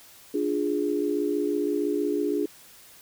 sine chord, D diminished, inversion none, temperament equal, 293.7 / 349.2 / 415.3 Hz, D4 / F4 / Ab4, 0 / 0 / 0 cents, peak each -27 / -29 / -27 dBFS, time 0.34-2.46 s, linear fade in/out 5 ms, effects white hiss -51 dBFS RMS until 3.01 s

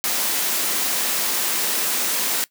white high-pass noise, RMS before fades -22 dBFS, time 0.04-2.44 s, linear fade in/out 0 ms, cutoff 190 Hz, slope 24 dB/octave, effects noise-tail reverb RT60 0.1 s tail -19 dB re dry

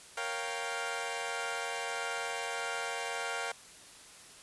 15% pulse chord, G half-diminished seventh, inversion first, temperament equal, 466.2 / 554.4 / 698.5 / 784 Hz, Bb4 / Db5 / F5 / G5, 0 / 0 / 0 / 0 cents, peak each -34 / -36 / -33 / -33 dBFS, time 0.17-3.52 s, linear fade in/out 5 ms, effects white hiss -53 dBFS RMS until 4.42 s + resampled to 24000 Hz

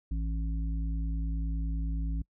harmonic tone, 54.9 Hz, A1, 3 cents flat, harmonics 1 / 3 / 5, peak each -29 / -39 / -43 dBFS, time 0.11-2.22 s, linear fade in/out 5 ms, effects noise-tail reverb RT60 0.1 s tail -25 dB re dry

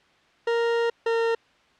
40% pulse tone pair in turn, 466.2 / 458.7 Hz, A#4 / A#4, 0 / -28 cents, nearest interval unison, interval 28 cents, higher first, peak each -20 dBFS, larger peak neither, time 0.47-0.9 / 1.06-1.35 s, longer first, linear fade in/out 5 ms, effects white hiss -59 dBFS RMS until 1.79 s + low-pass 3000 Hz 12 dB/octave

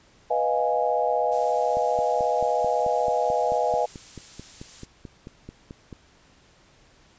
sine chord, F half-diminished seventh, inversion second, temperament equal, 493.9 / 622.3 / 698.5 / 830.6 Hz, Cb5 / Eb5 / F5 / Ab5, 0 / 0 / 0 / 0 cents, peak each -26 dBFS, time 0.3-3.86 s, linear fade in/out 10 ms
blue noise, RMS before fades -42 dBFS, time 1.31-4.86 s, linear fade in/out 20 ms
click train, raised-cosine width 3 ms, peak -25 dBFS, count 20, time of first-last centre 1.77-5.928 s, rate 4.57 Hz
effects pink hiss -57 dBFS RMS until 7.18 s + resampled to 16000 Hz

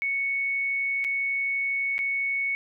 sine tone with dropouts, 2217 Hz, C#7, in tune, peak -24 dBFS, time 0.02-2.55 s, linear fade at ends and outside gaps 0 ms, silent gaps 1.042-1.047 / 1.981-1.99 s, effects none

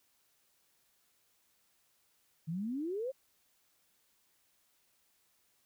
sine exponential sweep, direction up, 152.9 to 552 Hz, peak -34 dBFS, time 2.47-3.12 s, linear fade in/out 20 ms, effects white hiss -73 dBFS RMS until 5.65 s

